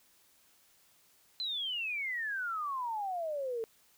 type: exponential sweep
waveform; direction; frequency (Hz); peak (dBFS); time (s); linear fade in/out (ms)
sine; down; 4105 to 440; -33; 1.4-3.64; 0
effects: white hiss -66 dBFS RMS until 3.97 s